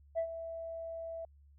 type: tone with ADSR envelope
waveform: sine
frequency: 659.3 Hz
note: E5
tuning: in tune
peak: -27 dBFS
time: 0.15-1.25 s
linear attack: 34 ms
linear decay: 82 ms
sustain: -12 dB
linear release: 3 ms
effects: tanh soft clip ceiling -27 dBFS + added 71 Hz sine -58 dBFS peak until 1.58 s